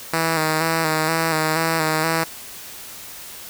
5% pulse tone with vibrato, 160 Hz, D#3, 49 cents sharp, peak -7 dBFS, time 0.13-2.24 s, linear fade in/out 5 ms, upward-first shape square, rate 2.1 Hz, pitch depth 34 cents each way, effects white hiss -37 dBFS RMS until 3.49 s

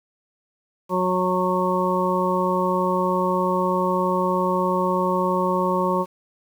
harmonic tone, 183.2 Hz, F#3, 17 cents flat, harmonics 1 / 2 / 3 / 5 / 6, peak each -25 / -25 / -25 / -25 / -25 dBFS, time 0.89-6.06 s, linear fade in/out 50 ms, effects 8-bit

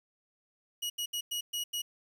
sawtooth tone bursts at uneven times, 2904 Hz, F#7, 33 cents flat, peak -29 dBFS, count 6, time 0.82-0.9 / 0.98-1.06 / 1.13-1.21 / 1.31-1.41 / 1.53-1.64 / 1.73-1.82 s, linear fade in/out 10 ms, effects 10-bit

